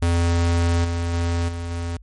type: tone with level steps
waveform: square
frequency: 85.3 Hz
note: F2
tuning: 40 cents flat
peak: -17 / -22 / -20 / -27 / -25 dBFS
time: 0.02-1.97 s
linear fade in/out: 5 ms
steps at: 0.84 / 1.13 / 1.48 / 1.7 s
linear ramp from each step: 10 ms
effects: added 50 Hz sine -42 dBFS peak until 2.02 s + MP3 48 kbps